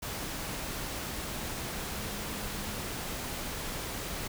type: tone in noise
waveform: sine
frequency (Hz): 206.1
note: G#3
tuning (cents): -13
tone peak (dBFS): -44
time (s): 1.92-2.88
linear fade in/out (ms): 10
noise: pink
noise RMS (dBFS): -37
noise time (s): 0.02-4.28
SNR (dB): -10
effects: none